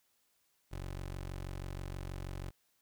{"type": "tone", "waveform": "20% pulse", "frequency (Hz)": 46.25, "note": "F#1", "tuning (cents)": 0, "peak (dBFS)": -35, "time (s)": [0.71, 2.51], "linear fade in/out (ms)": 20, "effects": ["white hiss -75 dBFS RMS until 2.81 s"]}